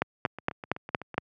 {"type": "two click trains", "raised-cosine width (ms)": 0.5, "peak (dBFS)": [-23, -9], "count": [8, 6], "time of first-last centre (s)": [[0.26, 1.143], [0.02, 1.18]], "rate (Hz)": [7.93, 4.31], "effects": ["high-pass 100 Hz 12 dB/octave"]}